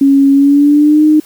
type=tone with pitch glide; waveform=sine; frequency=276.1 to 306.4 Hz; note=C#4 to D#4; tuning=-7 to -27 cents; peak=-4 dBFS; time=0.01-1.2 s; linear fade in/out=5 ms; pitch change=+180 cents; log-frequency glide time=0.33-1.04 s; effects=white hiss -41 dBFS RMS until 1.25 s